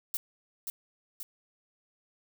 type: noise with echo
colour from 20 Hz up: violet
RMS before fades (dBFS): -32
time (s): 0.14-0.17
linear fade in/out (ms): 0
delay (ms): 530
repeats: 2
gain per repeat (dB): -4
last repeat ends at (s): 1.23
effects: none